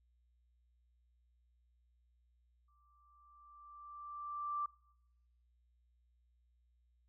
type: tone with exponential growth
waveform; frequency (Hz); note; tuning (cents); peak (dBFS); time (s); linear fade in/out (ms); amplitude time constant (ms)
sine; 1174.7; D6; 0; -34; 2.68-4.66; 5; 430
effects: noise-tail reverb RT60 0.9 s tail -24 dB re dry + added 60 Hz sine -70 dBFS peak until 7.08 s